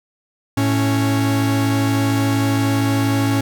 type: tone pair together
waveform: 45% pulse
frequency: 110.01 / 277.2 Hz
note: A2 / C#4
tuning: 0 / 0 cents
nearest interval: octave + major third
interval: 1600 cents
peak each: -18 dBFS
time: 0.57-3.41 s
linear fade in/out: 5 ms
effects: none